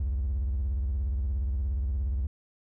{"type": "tone with vibrato", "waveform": "triangle", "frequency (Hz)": 66, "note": "C2", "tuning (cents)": 16, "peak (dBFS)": -23, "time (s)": [0, 2.27], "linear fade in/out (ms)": 5, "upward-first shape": "sine", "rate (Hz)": 17, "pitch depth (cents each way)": 270, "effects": ["tanh soft clip ceiling -21 dBFS"]}